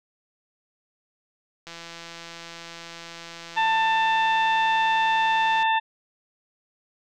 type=click train; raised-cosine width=0.2 ms; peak=-22 dBFS; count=666; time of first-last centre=1.67-5.628 s; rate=168 Hz
type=harmonic tone; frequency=890 Hz; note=A5; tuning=20 cents sharp; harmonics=1 / 2 / 3 / 4; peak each=-20 / -26 / -30 / -32 dBFS; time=3.56-5.8 s; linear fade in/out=20 ms
effects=none